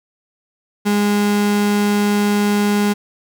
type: tone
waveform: 35% pulse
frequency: 205.8 Hz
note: G#3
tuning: 16 cents flat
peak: -12 dBFS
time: 0.85-2.94 s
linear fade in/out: 20 ms
effects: none